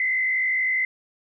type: tone with frequency modulation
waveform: sine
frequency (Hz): 2047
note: C7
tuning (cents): -38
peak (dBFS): -20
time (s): 0-0.85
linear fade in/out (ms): 2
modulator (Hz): 52.3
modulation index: 1.1
effects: none